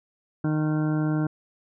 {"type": "harmonic tone", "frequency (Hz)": 153.8, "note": "D#3", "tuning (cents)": -20, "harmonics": [1, 2, 3, 4, 5, 6, 7, 9, 10], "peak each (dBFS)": [-24, -25, -40, -38, -41, -45, -44, -40, -44], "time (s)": [0.44, 1.27], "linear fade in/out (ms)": 5, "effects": []}